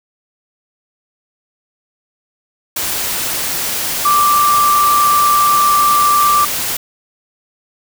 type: tone in noise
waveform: sine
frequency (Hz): 1174.7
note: D6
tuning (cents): 0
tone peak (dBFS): -9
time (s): 4.05-6.45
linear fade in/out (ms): 5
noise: white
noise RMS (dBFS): -19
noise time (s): 2.76-6.77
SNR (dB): +7
effects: none